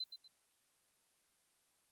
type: tone with echo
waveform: sine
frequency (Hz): 4050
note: B7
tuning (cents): +43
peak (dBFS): -38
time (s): 0-0.04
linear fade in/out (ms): 5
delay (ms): 120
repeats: 2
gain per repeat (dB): -9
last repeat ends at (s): 0.28
effects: white hiss -75 dBFS RMS until 1.91 s + Opus 24 kbps